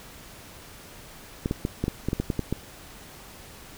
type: clicks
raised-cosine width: 3 ms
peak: -12 dBFS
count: 11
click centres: 1.459 / 1.511 / 1.651 / 1.84 / 1.881 / 2.086 / 2.131 / 2.2 / 2.302 / 2.393 / 2.526 s
effects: pink hiss -46 dBFS RMS until 3.77 s